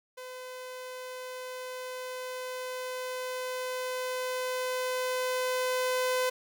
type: tone with level ramp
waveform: sawtooth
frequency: 508 Hz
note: B4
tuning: 49 cents sharp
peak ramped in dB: -37 to -22 dBFS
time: 0.17-6.3 s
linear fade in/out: 10 ms
effects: none

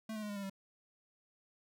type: tone with pitch steps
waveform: square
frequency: 220 / 214.6 / 209.3 / 204.2 / 199.19 / 194.31 Hz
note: A3 / A3 / G#3 / G#3 / G3 / G3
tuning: 0 / -43 / +14 / -29 / +28 / -15 cents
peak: -40 dBFS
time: 0.09-0.498 s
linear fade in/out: 5 ms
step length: 68 ms
effects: none

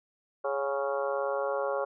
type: harmonic tone with a mistuned harmonic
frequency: 138.59 Hz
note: C#3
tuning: in tune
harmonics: 3 / 4 / 5 / 6 / 7 / 8 / 9 / 10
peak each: -35 / -30 / -40 / -38 / -43 / -37 / -46 / -40 dBFS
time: 0.44-1.85 s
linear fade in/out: 10 ms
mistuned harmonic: 5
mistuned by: +54 cents
effects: none

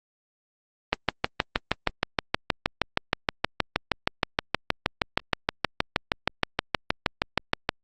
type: click train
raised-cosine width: 0.3 ms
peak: -4 dBFS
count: 44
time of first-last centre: 0.93-7.691 s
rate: 6.36 Hz
effects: Opus 24 kbps

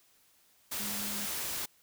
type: tone in noise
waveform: sine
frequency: 206 Hz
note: G#3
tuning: 14 cents flat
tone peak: -42 dBFS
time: 0.79-1.26 s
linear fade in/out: 10 ms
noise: white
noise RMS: -36 dBFS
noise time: 0.71-1.66 s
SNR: -9 dB
effects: white hiss -66 dBFS RMS until 1.82 s

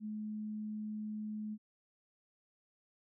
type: tone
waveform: sine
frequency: 213.4 Hz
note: G#3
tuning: 47 cents sharp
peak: -38 dBFS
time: 0-1.58 s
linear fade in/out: 50 ms
effects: none

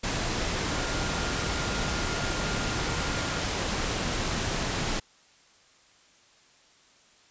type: tone in noise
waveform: sine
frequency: 1409 Hz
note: F6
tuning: 15 cents sharp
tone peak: -39 dBFS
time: 0.71-3.41 s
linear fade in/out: 10 ms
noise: pink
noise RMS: -29 dBFS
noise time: 0.03-5 s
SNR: -13 dB
effects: white hiss -59 dBFS RMS until 7.3 s + resampled to 16000 Hz

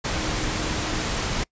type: tone in noise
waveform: sine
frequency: 311.1 Hz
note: D#4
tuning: in tune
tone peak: -34 dBFS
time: 0.14-1.04 s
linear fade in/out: 10 ms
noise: pink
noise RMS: -26 dBFS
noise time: 0.04-1.44 s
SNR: -11 dB
effects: noise-tail reverb RT60 0.1 s tail -25 dB re dry + resampled to 16000 Hz

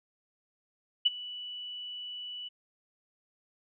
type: tone with ADSR envelope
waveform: sine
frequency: 2960 Hz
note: F#7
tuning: in tune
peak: -18 dBFS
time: 1.05-2.49 s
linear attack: 13 ms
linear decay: 24 ms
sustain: -20 dB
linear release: 16 ms
effects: none

